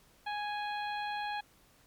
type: harmonic tone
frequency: 830.6 Hz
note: G#5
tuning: in tune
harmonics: 1 / 2 / 3 / 4 / 5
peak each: -35 / -41 / -45 / -47 / -49 dBFS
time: 0.26-1.41 s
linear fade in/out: 10 ms
effects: pink hiss -64 dBFS RMS until 1.86 s + MP3 96 kbps